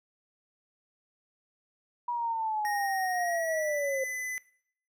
sine linear sweep, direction down, 969 to 523.3 Hz, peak -28 dBFS, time 2.08-4.04 s, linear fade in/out 5 ms
square tone with pitch glide, 1864.7 to 2010 Hz, A#6 to B6, 0 to +30 cents, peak -34 dBFS, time 2.65-4.38 s, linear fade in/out 0 ms, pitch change +130 cents, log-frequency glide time 3.1-3.92 s
effects noise-tail reverb RT60 0.6 s tail -19 dB re dry

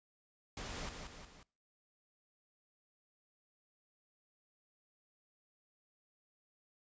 pink noise with echo, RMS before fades -44 dBFS, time 0.57-0.89 s, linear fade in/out 2 ms, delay 180 ms, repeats 3, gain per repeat -5 dB, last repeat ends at 1.43 s, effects noise-tail reverb RT60 0.4 s tail -24 dB re dry + resampled to 16000 Hz

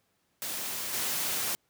white noise with level steps, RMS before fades -35 / -31 dBFS, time 0.42-1.55 s, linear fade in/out 0 ms, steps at 0.93 s, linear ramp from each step 10 ms, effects pink hiss -73 dBFS RMS until 1.69 s + high-pass 100 Hz 12 dB/octave

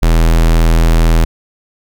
square tone, 41.06 Hz, E1, 6 cents flat, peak -7 dBFS, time 0.02-1.25 s, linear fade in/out 10 ms, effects none

